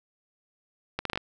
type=accelerating click train; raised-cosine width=0.3 ms; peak=-13 dBFS; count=6; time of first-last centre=0.99-1.175 s; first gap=63 ms; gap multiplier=0.73; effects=none